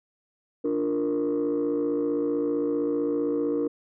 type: chord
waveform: sine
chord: Bb major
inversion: first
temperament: equal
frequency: 293.7 / 349.2 / 466.2 Hz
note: D4 / F4 / Bb4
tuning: 0 / 0 / 0 cents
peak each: -25 / -29 / -25 dBFS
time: 0.64-3.68 s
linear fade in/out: 10 ms
effects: tanh soft clip ceiling -19 dBFS